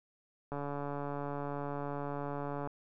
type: click train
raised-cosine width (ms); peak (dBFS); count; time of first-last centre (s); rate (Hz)
1; -25; 309; 0.52-2.674; 143
effects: none